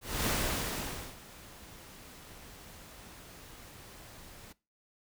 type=noise with ADSR envelope; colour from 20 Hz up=pink; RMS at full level=-30 dBFS; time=0.01-4.53 s; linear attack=250 ms; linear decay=890 ms; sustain=-21 dB; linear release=12 ms; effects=noise-tail reverb RT60 0.3 s tail -21 dB re dry